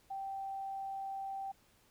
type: tone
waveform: sine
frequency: 780 Hz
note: G5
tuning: 9 cents flat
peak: -38 dBFS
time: 0.1-1.52 s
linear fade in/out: 10 ms
effects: pink hiss -68 dBFS RMS until 1.9 s